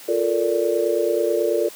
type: chord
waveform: sine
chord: Bb major seventh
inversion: second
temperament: just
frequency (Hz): 349.6 / 437 / 466.2 / 582.7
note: F4 / A4 / Bb4 / D5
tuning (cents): +2 / -12 / 0 / -14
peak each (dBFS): -23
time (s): 0.08-1.69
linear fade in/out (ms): 10
effects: white hiss -41 dBFS RMS until 1.75 s + high-pass 200 Hz 12 dB/octave